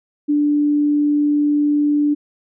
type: tone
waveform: sine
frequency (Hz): 293.7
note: D4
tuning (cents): 0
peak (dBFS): -13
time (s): 0.28-2.15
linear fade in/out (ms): 20
effects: none